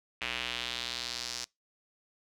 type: tone with band-pass filter sweep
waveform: square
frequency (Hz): 60.5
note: B1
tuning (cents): -35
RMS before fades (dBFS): -37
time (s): 0.21-1.45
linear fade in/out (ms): 5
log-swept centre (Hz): 2600 to 5500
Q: 2.5
effects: noise-tail reverb RT60 0.2 s tail -25 dB re dry